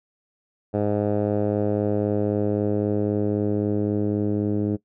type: tone with low-pass filter sweep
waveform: 10% pulse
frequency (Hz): 103.83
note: G#2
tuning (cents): 0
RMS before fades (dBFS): -23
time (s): 0.73-4.77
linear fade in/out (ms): 20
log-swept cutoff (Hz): 640 to 330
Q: 1.5
effects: noise-tail reverb RT60 0.1 s tail -19 dB re dry